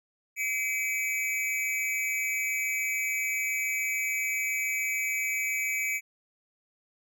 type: tone with amplitude modulation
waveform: square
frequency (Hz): 2293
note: D7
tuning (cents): -42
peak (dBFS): -24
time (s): 0.36-6.01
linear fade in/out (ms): 50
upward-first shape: sine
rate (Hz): 227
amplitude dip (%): 90
effects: none